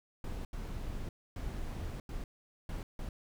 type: noise bursts at uneven times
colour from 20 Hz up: brown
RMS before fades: -39 dBFS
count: 6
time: 0.24-0.45 / 0.53-1.09 / 1.36-2 / 2.09-2.24 / 2.69-2.83 / 2.99-3.09 s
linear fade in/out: 2 ms
effects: none